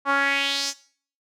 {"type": "tone with band-pass filter sweep", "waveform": "sawtooth", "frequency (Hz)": 278.2, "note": "C#4", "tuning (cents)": 6, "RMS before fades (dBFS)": -23, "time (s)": [0.05, 0.74], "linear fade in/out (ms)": 50, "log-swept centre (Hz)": [1100, 6400], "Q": 3, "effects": ["noise-tail reverb RT60 0.5 s tail -19 dB re dry"]}